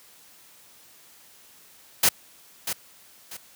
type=noise with echo; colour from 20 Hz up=white; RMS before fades=-18 dBFS; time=2.03-2.09 s; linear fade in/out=5 ms; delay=640 ms; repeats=2; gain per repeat=-10 dB; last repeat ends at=3.37 s; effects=white hiss -53 dBFS RMS until 3.55 s + high-pass 80 Hz 12 dB/octave